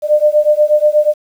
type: beating tone pair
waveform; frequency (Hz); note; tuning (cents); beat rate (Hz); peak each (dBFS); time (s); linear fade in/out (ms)
sine; 597 / 605.3; D5 / D#5; +28 / -48; 8.3; -11; 0.02-1.14; 50
effects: 7-bit